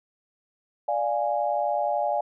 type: chord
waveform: sine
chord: D diminished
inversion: none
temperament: equal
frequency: 587.3 / 698.5 / 830.6 Hz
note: D5 / F5 / Ab5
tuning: 0 / 0 / 0 cents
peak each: -27 dBFS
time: 0.88-2.21 s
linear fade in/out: 5 ms
effects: none